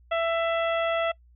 harmonic tone, 665 Hz, E5, 15 cents sharp, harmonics 1 / 2 / 3 / 4 / 5, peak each -24 / -30 / -34 / -36 / -38 dBFS, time 0.11-1.12 s, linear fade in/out 10 ms, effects noise-tail reverb RT60 0.1 s tail -23 dB re dry + added 60 Hz sine -53 dBFS peak until 1.35 s

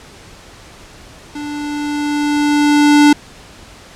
square tone with level ramp, 293.7 Hz, D4, in tune, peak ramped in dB -24 to -5 dBFS, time 1.35-3.13 s, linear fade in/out 5 ms, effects pink hiss -39 dBFS RMS until 3.95 s + low-pass 8000 Hz 12 dB/octave

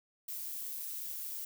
violet noise with amplitude modulation, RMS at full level -39 dBFS, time 0.28-1.45 s, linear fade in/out 5 ms, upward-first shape sine, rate 148 Hz, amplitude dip 40%, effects none

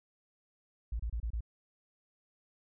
sine tone bursts, 56.5 Hz, A1, 47 cents sharp, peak -32 dBFS, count 5, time 0.92-1.407 s, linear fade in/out 5 ms, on 75 ms, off 28 ms, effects none

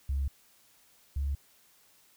sine tone pair in turn, 68.7 / 70.06 Hz, C#2 / C#2, -15 / +19 cents, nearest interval unison, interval 34 cents, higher second, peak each -26 / -27 dBFS, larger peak first, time 0.09-0.28 / 1.16-1.35 s, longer neither, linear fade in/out 5 ms, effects tanh soft clip ceiling -24 dBFS + white hiss -63 dBFS RMS until 2.16 s

